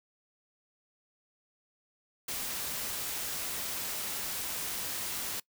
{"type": "noise", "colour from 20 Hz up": "white", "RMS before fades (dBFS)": -36, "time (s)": [2.28, 5.4], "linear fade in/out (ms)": 5, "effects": ["noise-tail reverb RT60 0.1 s tail -23 dB re dry"]}